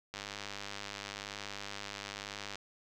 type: click train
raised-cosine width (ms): 0.2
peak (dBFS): -23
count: 245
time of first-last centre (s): 0.14-2.556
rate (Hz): 101
effects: none